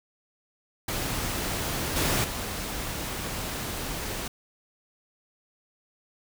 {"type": "noise with level steps", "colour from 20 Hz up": "pink", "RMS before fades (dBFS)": [-30, -25, -33], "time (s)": [0.88, 4.28], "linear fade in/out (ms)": 5, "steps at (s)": [1.96, 2.24], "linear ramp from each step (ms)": 2, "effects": []}